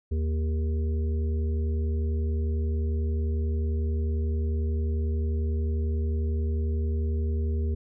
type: harmonic tone with a mistuned harmonic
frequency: 77.78 Hz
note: D#2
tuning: in tune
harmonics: 1 / 3 / 5 / 6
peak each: -24 / -37 / -38 / -45 dBFS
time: 0.11-7.75 s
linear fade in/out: 10 ms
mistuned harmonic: 5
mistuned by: +29 cents
effects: none